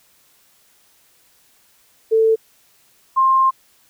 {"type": "tone pair in turn", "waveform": "sine", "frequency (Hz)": [445, 1058.4], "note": ["A4", "C6"], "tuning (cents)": [20, 20], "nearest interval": "octave + minor third", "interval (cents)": 1500, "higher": "second", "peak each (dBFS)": -11, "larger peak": "neither", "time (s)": [[2.11, 2.36], [3.16, 3.51]], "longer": "second", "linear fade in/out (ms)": 20, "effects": ["white hiss -56 dBFS RMS until 3.89 s"]}